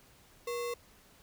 sine tone with sample-and-hold, 478.2 Hz, A#4, 44 cents sharp, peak -33 dBFS, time 0.47-0.74 s, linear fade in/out 5 ms, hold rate 1575 Hz, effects pink hiss -61 dBFS RMS until 1.22 s

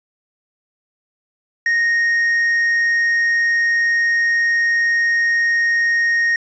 triangle tone, 1861 Hz, A#6, 3 cents flat, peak -12 dBFS, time 1.66-6.36 s, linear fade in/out 2 ms, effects resampled to 16000 Hz + 8-bit

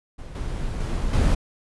brown noise with level steps, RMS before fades -36 / -28 / -25 / -18 dBFS, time 0.18-1.35 s, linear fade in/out 10 ms, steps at 0.35 / 0.8 / 1.13 s, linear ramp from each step 5 ms, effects resampled to 24000 Hz

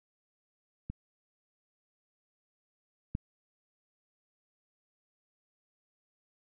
clicks, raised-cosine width 5 ms, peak -25 / -20 dBFS, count 2, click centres 0.9 / 3.151 s, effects none

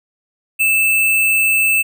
sine tone with sample-and-hold, 2637 Hz, E7, in tune, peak -11 dBFS, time 0.59-1.83 s, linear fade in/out 20 ms, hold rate 11025 Hz, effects none

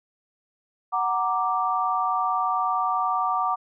sine chord, Gb augmented, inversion none, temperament equal with one note detuned, 743.8 / 932.3 / 1174.7 Hz, Gb5 / Bb5 / D6, +9 / 0 / 0 cents, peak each -26 / -28 / -24 dBFS, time 0.92-3.56 s, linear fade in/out 20 ms, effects none

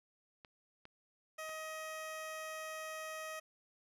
clicks, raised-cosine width 0.3 ms, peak -37 dBFS, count 3, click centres 0.448 / 0.854 / 1.493 s
15% pulse tone, 630 Hz, D#5, 21 cents sharp, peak -36 dBFS, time 1.38-3.4 s, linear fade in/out 10 ms
effects resampled to 32000 Hz

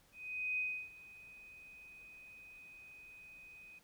sine tone with ADSR envelope, 2504 Hz, D#7, 10 cents sharp, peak -33 dBFS, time 0.12-3.79 s, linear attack 460 ms, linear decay 310 ms, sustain -20 dB, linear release 6 ms, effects pink hiss -68 dBFS RMS until 3.83 s

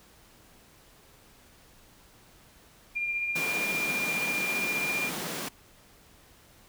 sine tone with tremolo, 2399 Hz, D7, 36 cents sharp, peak -26 dBFS, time 2.95-5.1 s, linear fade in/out 20 ms, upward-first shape triangle, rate 15 Hz, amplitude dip 40%
pink high-pass noise, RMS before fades -35 dBFS, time 3.35-5.49 s, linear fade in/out 10 ms, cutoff 150 Hz, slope 48 dB/octave
effects pink hiss -57 dBFS RMS until 6.68 s

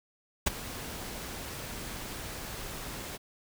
pink noise with ADSR envelope, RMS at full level -23 dBFS, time 0.46-3.18 s, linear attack 12 ms, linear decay 15 ms, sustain -17 dB, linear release 26 ms, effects none

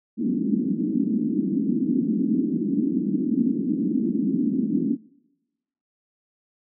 white band-pass noise, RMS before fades -23 dBFS, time 0.17-4.97 s, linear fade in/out 50 ms, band 190 to 300 Hz, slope 48 dB/octave, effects noise-tail reverb RT60 1.0 s tail -24 dB re dry

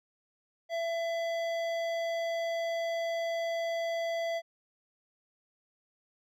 sine tone with hard clipping, 669 Hz, E5, 25 cents sharp, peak -32 dBFS, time 0.69-4.42 s, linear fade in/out 50 ms, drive 13 dB, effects none

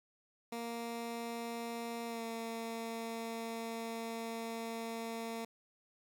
15% pulse tone with pitch glide, 233.1 to 228.2 Hz, A#3 to A#3, 0 to -37 cents, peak -33 dBFS, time 0.52-5.45 s, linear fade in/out 5 ms, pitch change -37 cents, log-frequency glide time 2.07-2.23 s, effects 12-bit

